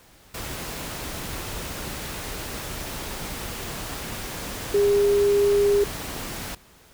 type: tone in noise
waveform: sine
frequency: 405.5 Hz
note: G#4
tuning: 41 cents flat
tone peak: -16 dBFS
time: 4.74-5.84 s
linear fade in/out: 5 ms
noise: pink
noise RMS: -33 dBFS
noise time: 0.34-6.55 s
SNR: +14 dB
effects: pink hiss -53 dBFS RMS until 6.93 s